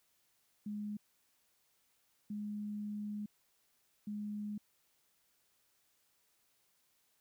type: tone bursts at uneven times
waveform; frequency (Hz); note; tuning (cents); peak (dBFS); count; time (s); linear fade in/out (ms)
sine; 208.4; G#3; +6; -38; 3; 0.66-0.97 / 2.3-3.26 / 4.07-4.58; 5
effects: white hiss -75 dBFS RMS until 7.2 s